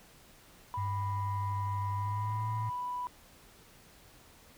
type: tone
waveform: sine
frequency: 987.8 Hz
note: B5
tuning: in tune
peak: -33 dBFS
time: 0.74-3.07 s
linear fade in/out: 0 ms
type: tone with pitch glide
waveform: sine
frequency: 100 to 110.96 Hz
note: G2 to A2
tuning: +35 to +15 cents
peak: -31 dBFS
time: 0.77-2.7 s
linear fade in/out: 10 ms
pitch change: +180 cents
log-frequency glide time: 1.93-2.48 s
effects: tanh soft clip ceiling -27 dBFS + pink hiss -58 dBFS RMS until 4.57 s